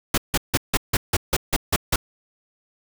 pink noise bursts, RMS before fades -19 dBFS, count 10, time 0.14-1.96 s, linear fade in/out 5 ms, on 38 ms, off 160 ms, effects none

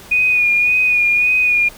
sine tone with vibrato, 2461 Hz, D#7, 20 cents flat, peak -11 dBFS, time 0.11-1.69 s, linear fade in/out 10 ms, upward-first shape sine, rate 1.8 Hz, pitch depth 32 cents each way, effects pink hiss -39 dBFS RMS until 1.77 s

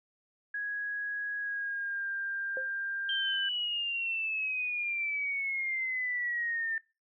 sine tone with pitch glide, 1661.2 to 1593.5 Hz, G#6 to G6, 0 to +28 cents, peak -32 dBFS, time 0.54-3.49 s, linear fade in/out 5 ms, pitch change -72 cents, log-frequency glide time 1.38-2.09 s
sine tone with exponential decay, 523.3 Hz, C5, in tune, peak -32 dBFS, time 2.57-2.71 s, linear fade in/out 1 ms, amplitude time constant 29 ms
sine exponential sweep, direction down, 3153 to 1789 Hz, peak -30 dBFS, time 3.09-6.78 s, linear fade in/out 2 ms
effects noise-tail reverb RT60 0.3 s tail -24 dB re dry

